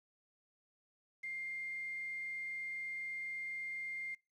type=tone with quantisation; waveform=sine; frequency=2108 Hz; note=C7; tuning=12 cents sharp; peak=-40 dBFS; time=1.23-4.15 s; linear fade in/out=10 ms; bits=10; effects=noise-tail reverb RT60 0.3 s tail -24 dB re dry + low-pass 8000 Hz 12 dB/octave